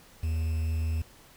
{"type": "tone with quantisation", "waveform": "triangle", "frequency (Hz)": 80.4, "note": "E2", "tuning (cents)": -43, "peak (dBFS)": -24, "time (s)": [0.23, 1.02], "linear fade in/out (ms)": 5, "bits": 8, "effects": ["pink hiss -55 dBFS RMS until 1.36 s"]}